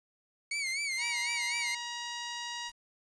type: tone with vibrato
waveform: sawtooth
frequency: 2200 Hz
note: C#7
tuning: 14 cents flat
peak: -28 dBFS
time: 0.51-1.75 s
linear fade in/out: 5 ms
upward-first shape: sine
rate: 4 Hz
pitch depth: 100 cents each way
type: tone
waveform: 10% pulse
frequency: 952 Hz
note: A#5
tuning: 36 cents sharp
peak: -28 dBFS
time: 0.97-2.72 s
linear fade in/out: 50 ms
effects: resampled to 22050 Hz + 9-bit